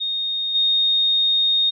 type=tone with level steps; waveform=sine; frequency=3700 Hz; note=A#7; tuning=14 cents flat; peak=-21 / -15 dBFS; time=0-1.71 s; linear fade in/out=20 ms; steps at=0.54 s; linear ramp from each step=20 ms; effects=none